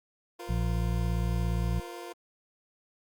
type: chord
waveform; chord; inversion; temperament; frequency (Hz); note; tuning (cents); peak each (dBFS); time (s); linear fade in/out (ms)
25% pulse; F suspended fourth; none; equal with one note detuned; 349.2 / 466.2 / 512.5; F4 / Bb4 / C5; 0 / 0 / -36; -38 / -41 / -44; 0.39-2.13; 10
type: harmonic tone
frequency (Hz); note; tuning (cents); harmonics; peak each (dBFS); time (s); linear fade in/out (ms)
57.3; A#1; -29; 1 / 2 / 3; -28 / -31 / -33; 0.49-1.8; 5
effects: Opus 48 kbps